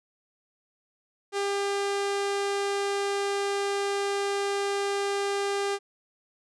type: tone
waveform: sawtooth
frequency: 400 Hz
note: G4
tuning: 35 cents sharp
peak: -22 dBFS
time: 1.32-5.79 s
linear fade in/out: 50 ms
effects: resampled to 22050 Hz